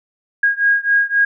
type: beating tone pair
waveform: sine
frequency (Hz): 1634 / 1637.8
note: G#6 / G#6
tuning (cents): -29 / -25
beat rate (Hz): 3.8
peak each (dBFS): -15 / -16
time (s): 0.43-1.25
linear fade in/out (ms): 5
effects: none